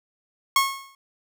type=tone with exponential decay; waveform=sawtooth; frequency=1091 Hz; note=C#6; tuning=28 cents flat; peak=-10 dBFS; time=0.56-0.95 s; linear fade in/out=2 ms; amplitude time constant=84 ms; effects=none